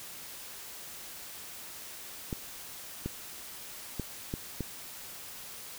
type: clicks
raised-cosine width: 3 ms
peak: -20 dBFS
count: 5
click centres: 2.328 / 3.06 / 3.997 / 4.339 / 4.607 s
effects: white hiss -45 dBFS RMS until 5.78 s